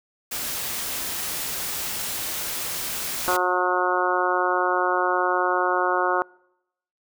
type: noise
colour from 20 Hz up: white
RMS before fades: -29 dBFS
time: 0.31-3.37 s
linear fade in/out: 10 ms
type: harmonic tone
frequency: 181 Hz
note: F#3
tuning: 38 cents flat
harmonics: 2 / 3 / 4 / 5 / 6 / 7 / 8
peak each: -27 / -27 / -27 / -27 / -27 / -27 / -27 dBFS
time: 3.28-6.22 s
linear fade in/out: 0 ms
effects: noise-tail reverb RT60 0.8 s tail -25 dB re dry